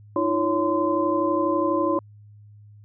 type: tone cluster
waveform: sine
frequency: 310.5 / 342.6 / 558 / 1029 Hz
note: D#4 / F4 / C#5 / C6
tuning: -3 / -33 / +11 / -29 cents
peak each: -25 dBFS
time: 0.16-1.99 s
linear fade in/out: 2 ms
effects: added 104 Hz sine -45 dBFS peak until 2.84 s